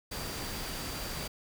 sine tone in noise, 4699 Hz, D8, in tune, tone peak -46 dBFS, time 0.11-1.28 s, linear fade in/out 10 ms, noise pink, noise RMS -38 dBFS, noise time 0.11-1.28 s, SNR -11 dB, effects none

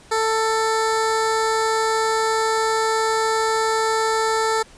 15% pulse tone with notch filter, 443.1 Hz, A4, 12 cents sharp, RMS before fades -20 dBFS, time 0.11-4.63 s, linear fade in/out 10 ms, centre 2700 Hz, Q 1.8, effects pink hiss -48 dBFS RMS until 4.77 s + resampled to 22050 Hz

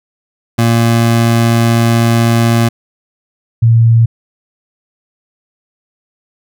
25% pulse / sine tone pair in turn, 116 / 114.93 Hz, A#2 / A#2, -8 / -24 cents, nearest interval unison, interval 16 cents, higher first, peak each -4 dBFS, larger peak neither, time 0.58-2.69 / 3.62-4.06 s, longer first, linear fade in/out 10 ms, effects none

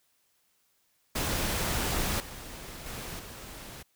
pink noise with level steps, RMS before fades -30 / -43 / -39 / -44 dBFS, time 1.15-3.83 s, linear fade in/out 10 ms, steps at 2.2 / 2.86 / 3.19 s, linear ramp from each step 2 ms, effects white hiss -71 dBFS RMS until 3.95 s

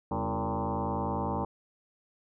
sine tone with frequency modulation, 355 Hz, F4, 28 cents sharp, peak -28 dBFS, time 0.11-1.45 s, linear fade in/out 5 ms, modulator 110 Hz, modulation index 6.1, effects none

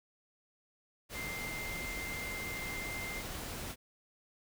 sine tone in noise, 2093 Hz, C7, in tune, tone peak -40 dBFS, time 1.13-3.23 s, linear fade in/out 50 ms, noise pink, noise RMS -42 dBFS, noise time 1.09-3.76 s, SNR -1 dB, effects none

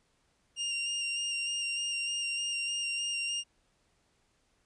sawtooth tone with vibrato, 2794 Hz, F7, in tune, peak -28 dBFS, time 0.56-3.44 s, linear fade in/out 50 ms, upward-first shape square, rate 3.3 Hz, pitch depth 14 cents each way, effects pink hiss -72 dBFS RMS until 4.65 s + resampled to 22050 Hz

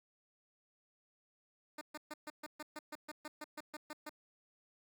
10% pulse tone bursts, 302.6 Hz, D#4, 48 cents flat, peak -35 dBFS, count 15, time 1.78-4.095 s, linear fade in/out 5 ms, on 33 ms, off 130 ms, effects none

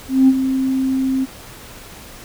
sine tone with ADSR envelope, 263.9 Hz, C4, 15 cents sharp, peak -5 dBFS, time 0.08-1.26 s, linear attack 200 ms, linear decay 48 ms, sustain -10 dB, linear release 27 ms, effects tanh soft clip ceiling -3 dBFS + pink hiss -38 dBFS RMS until 2.24 s

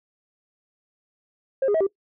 sine tone with pitch steps, 535 / 411.1 / 642 / 390.5 Hz, C5 / G#4 / E5 / G4, +38 / -18 / -46 / -7 cents, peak -16 dBFS, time 1.62-1.868 s, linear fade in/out 5 ms, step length 62 ms, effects noise-tail reverb RT60 0.1 s tail -21 dB re dry + tanh soft clip ceiling -16 dBFS

